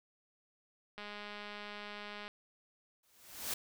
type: click train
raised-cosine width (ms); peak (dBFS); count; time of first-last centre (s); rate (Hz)
0.3; -30; 270; 0.98-2.28; 207
type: noise with exponential growth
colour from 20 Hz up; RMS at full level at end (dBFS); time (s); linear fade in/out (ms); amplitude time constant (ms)
white; -35; 3.03-3.54; 5; 110
effects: none